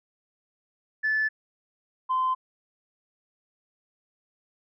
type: tone pair in turn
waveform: sine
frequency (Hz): 1741 / 1032.2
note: A6 / C6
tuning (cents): -19 / -24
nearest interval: major sixth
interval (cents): 905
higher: first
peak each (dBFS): -21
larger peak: neither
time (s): 1.03-1.29 / 2.09-2.35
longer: neither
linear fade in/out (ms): 20
effects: tanh soft clip ceiling -18 dBFS